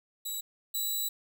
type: tone pair in turn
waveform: 10% pulse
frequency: 3906 / 3931 Hz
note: B7 / B7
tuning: -20 / -9 cents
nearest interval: unison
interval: 11 cents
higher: second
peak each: -26 / -22 dBFS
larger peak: second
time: 0.25-0.41 / 0.74-1.09 s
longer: second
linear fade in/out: 10 ms
effects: none